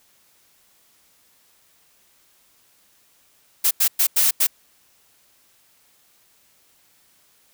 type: noise bursts at uneven times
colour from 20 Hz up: blue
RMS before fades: -17 dBFS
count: 5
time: 3.64-3.71 / 3.8-3.88 / 3.99-4.07 / 4.16-4.31 / 4.4-4.47 s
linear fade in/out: 10 ms
effects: white hiss -59 dBFS RMS until 7.53 s